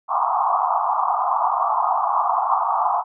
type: band-pass noise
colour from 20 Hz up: white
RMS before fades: -20 dBFS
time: 0.08-3.04 s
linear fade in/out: 50 ms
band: 700 to 1200 Hz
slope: 96 dB/octave
effects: none